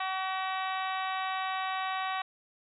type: harmonic tone with a mistuned harmonic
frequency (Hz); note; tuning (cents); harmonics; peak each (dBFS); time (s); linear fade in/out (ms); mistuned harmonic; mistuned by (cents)
378.4; F#4; +39; 2 / 3 / 4 / 5 / 6 / 7 / 8 / 9 / 10; -34 / -35 / -42 / -40 / -44 / -44 / -46 / -49 / -45; 0-2.22; 5; 6; +29
effects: none